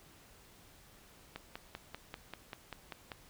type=click train; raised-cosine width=0.3 ms; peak=-26 dBFS; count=10; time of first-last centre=1.36-3.118 s; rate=5.12 Hz; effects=pink hiss -60 dBFS RMS until 3.29 s